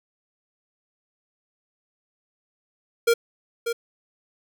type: tone with echo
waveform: square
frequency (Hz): 466.2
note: A#4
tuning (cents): 0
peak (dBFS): -16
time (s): 3.07-3.14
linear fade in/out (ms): 10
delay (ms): 590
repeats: 1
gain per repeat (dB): -8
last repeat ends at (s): 3.73
effects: none

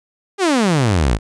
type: exponential sweep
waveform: sawtooth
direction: down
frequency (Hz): 414.4 to 49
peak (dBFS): -9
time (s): 0.38-1.19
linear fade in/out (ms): 50
effects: resampled to 22050 Hz

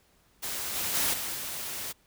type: noise with level steps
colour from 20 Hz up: white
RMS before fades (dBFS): -34 / -31 / -27 / -34 / -36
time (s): 0.42-1.93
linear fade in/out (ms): 20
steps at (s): 0.75 / 0.94 / 1.13 / 1.34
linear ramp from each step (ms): 10
effects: pink hiss -65 dBFS RMS until 2.06 s

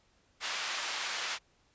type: band-pass noise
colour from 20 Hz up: pink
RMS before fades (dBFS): -36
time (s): 0.4-1.39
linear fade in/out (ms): 50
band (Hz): 1200 to 6300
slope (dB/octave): 12
effects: pink hiss -69 dBFS RMS until 1.74 s + resampled to 16000 Hz

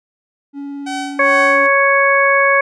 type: tone with vibrato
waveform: triangle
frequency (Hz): 281.7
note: C#4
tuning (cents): +28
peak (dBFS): -22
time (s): 0.53-1.69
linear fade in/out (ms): 50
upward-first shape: triangle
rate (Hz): 19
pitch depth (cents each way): 12
type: tone with tremolo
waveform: sawtooth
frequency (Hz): 760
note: F#5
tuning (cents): +46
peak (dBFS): -17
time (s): 0.86-1.67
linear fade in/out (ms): 10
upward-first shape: sine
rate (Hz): 2.3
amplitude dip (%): 85
type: harmonic tone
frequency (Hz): 554.4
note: C#5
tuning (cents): 0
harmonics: 1 / 2 / 3 / 4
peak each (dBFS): -15 / -15 / -15 / -15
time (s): 1.19-2.61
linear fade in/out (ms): 5
effects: resampled to 22050 Hz

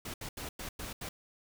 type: noise bursts at uneven times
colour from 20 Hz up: pink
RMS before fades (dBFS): -41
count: 6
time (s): 0.05-0.14 / 0.21-0.29 / 0.37-0.49 / 0.59-0.69 / 0.79-0.93 / 1.01-1.09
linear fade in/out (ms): 5
effects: none

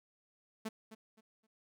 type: tone with echo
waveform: sawtooth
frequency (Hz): 220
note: A3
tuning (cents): 0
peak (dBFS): -33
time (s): 0.65-0.69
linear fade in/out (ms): 10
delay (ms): 260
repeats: 3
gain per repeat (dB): -12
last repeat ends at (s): 1.47
effects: none

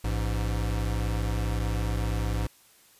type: tone pair together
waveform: square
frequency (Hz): 55.29 / 103.83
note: A1 / G#2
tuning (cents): +9 / 0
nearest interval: major seventh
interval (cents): 1091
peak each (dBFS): -28 / -31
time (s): 0.04-2.47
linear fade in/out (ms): 5
effects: white hiss -58 dBFS RMS until 2.99 s + resampled to 32000 Hz

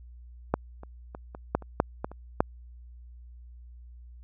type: clicks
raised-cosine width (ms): 1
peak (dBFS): -9 / -29 / -25 / -26 / -9 / -30 / -6 / -16 / -29 / -6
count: 10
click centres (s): 0.54 / 0.834 / 1.149 / 1.349 / 1.55 / 1.623 / 1.801 / 2.045 / 2.116 / 2.405
effects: added 60 Hz sine -45 dBFS peak until 4.23 s

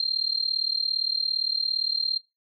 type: tone with amplitude modulation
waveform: sine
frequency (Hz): 4181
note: C8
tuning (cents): -2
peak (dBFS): -19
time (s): 0-2.18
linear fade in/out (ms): 2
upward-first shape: sine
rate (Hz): 37.5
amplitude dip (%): 95
effects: noise-tail reverb RT60 0.2 s tail -17 dB re dry

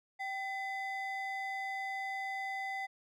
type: ring-modulated tone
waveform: triangle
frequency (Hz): 1396.9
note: F6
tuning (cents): 0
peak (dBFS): -31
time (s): 0.19-2.87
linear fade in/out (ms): 20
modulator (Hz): 621
effects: none

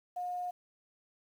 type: tone with quantisation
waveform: sine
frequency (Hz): 717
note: F5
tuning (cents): +45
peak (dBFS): -34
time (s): 0.16-0.51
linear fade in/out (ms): 10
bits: 10
effects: none

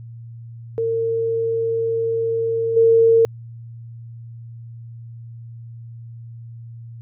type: tone with level steps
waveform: sine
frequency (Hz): 455.8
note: A#4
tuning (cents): -39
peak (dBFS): -18 / -10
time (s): 0.78-3.25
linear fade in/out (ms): 0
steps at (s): 2.76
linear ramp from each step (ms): 10
effects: added 116 Hz sine -34 dBFS peak until 7.01 s

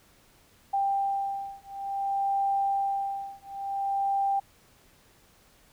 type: beating tone pair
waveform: sine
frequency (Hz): 790 / 790.56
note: G5 / G5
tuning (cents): +13 / +14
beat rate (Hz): 0.56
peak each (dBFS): -29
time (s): 0.73-4.4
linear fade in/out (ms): 10
effects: pink hiss -60 dBFS RMS until 5.72 s

